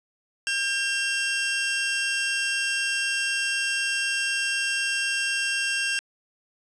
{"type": "tone pair together", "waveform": "sawtooth", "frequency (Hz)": [1600, 2732], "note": ["G6", "F7"], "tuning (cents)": [35, -39], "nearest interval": "major sixth", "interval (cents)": 926, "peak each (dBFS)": -23, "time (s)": [0.47, 5.99], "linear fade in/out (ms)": 0, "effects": ["resampled to 22050 Hz", "8-bit"]}